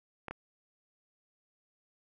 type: clicks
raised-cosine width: 0.5 ms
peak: -24 dBFS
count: 2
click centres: 0.283 / 0.31 s
effects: none